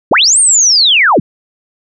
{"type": "linear two-way sweep", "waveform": "sine", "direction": "up then down", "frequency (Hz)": [105.1, 8940, 105.1], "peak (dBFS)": -5, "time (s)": [0.11, 1.2], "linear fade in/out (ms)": 5, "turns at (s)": 0.39, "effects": []}